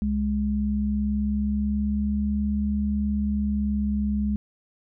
sine tone pair together, 69.3 / 207.7 Hz, C#2 / G#3, 0 / 0 cents, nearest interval octave + perfect fifth, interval 1900 cents, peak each -27 / -23 dBFS, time 0.02-4.36 s, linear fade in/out 0 ms, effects none

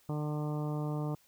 harmonic tone, 150 Hz, D3, 37 cents sharp, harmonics 1 / 2 / 3 / 4 / 5 / 6 / 7 / 8, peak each -33 / -39 / -43 / -45 / -47 / -49 / -50 / -51 dBFS, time 0.09-1.15 s, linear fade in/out 2 ms, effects white hiss -66 dBFS RMS until 1.27 s

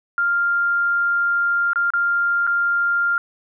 sine tone with dropouts, 1396.9 Hz, F6, in tune, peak -16 dBFS, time 0.18-3.18 s, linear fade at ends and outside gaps 1 ms, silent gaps 1.733-1.758 / 1.904-1.936 / 2.468-2.474 s, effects none

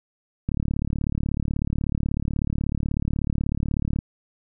click train, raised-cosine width 5 ms, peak -12 dBFS, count 128, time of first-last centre 0.49-3.989 s, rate 36.3 Hz, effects none

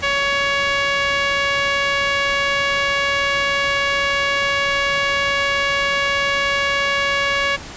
sawtooth tone with band-pass filter, 560 Hz, C#5, 18 cents sharp, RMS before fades -19 dBFS, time 0.02-7.57 s, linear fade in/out 20 ms, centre 2200 Hz, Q 1.4, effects pink hiss -34 dBFS RMS until 7.76 s + resampled to 16000 Hz

